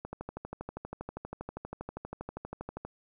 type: click train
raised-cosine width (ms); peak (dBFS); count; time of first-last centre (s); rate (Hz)
1; -24; 36; 0.05-2.85; 12.5
effects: none